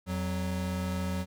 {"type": "tone pair together", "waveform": "square", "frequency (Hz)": [86.41, 185], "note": ["F2", "F#3"], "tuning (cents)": [-18, 0], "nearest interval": "octave + minor second", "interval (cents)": 1318, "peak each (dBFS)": [-34, -33], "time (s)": [0.06, 1.26], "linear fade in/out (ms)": 50, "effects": []}